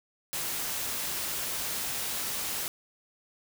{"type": "noise", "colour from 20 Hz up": "white", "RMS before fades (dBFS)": -33, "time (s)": [0.33, 2.68], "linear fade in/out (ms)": 0, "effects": []}